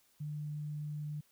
sine tone, 149.4 Hz, D3, 30 cents sharp, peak -37 dBFS, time 0.2-1.21 s, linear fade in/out 10 ms, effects white hiss -70 dBFS RMS until 1.31 s

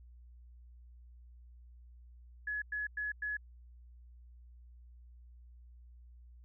sine tone bursts, 1694 Hz, G#6, 34 cents sharp, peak -34 dBFS, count 4, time 2.47-3.37 s, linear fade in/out 5 ms, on 150 ms, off 100 ms, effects added 60 Hz sine -53 dBFS peak until 6.44 s

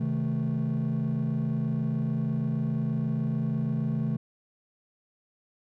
triangle chord, A diminished, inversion first, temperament just, 132 / 158.4 / 220 Hz, C3 / Eb3 / A3, +16 / +31 / 0 cents, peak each -27 dBFS, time 0-4.17 s, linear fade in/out 10 ms, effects tanh soft clip ceiling -19 dBFS

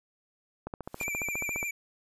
click train, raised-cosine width 1 ms, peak -22 dBFS, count 15, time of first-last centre 0.67-1.629 s, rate 14.6 Hz
white noise with exponential growth, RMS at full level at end -42 dBFS, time 0.83-1.04 s, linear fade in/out 5 ms, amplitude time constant 45 ms
square tone with vibrato, 2349 Hz, D7, in tune, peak -32 dBFS, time 1-1.71 s, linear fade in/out 5 ms, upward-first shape triangle, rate 14 Hz, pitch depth 52 cents each way
effects resampled to 32000 Hz

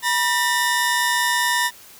sawtooth tone pair together, 969.6 / 1800 Hz, B5 / A6, -32 / +39 cents, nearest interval major seventh, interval 1071 cents, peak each -17 dBFS, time 0.02-1.71 s, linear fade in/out 50 ms, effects white hiss -45 dBFS RMS until 1.99 s

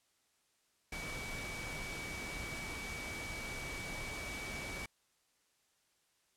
sine tone in noise, 2278 Hz, C#7, 47 cents sharp, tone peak -44 dBFS, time 0.92-4.86 s, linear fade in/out 5 ms, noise pink, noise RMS -44 dBFS, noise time 0.92-4.86 s, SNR -3 dB, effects white hiss -75 dBFS RMS until 6.36 s + low-pass 10000 Hz 12 dB/octave

